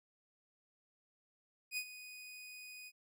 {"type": "tone with ADSR envelope", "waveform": "sawtooth", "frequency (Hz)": 2486, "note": "D#7", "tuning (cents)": -2, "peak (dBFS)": -32, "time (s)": [1.71, 2.92], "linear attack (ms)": 62, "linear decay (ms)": 68, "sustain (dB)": -14, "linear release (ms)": 47, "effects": []}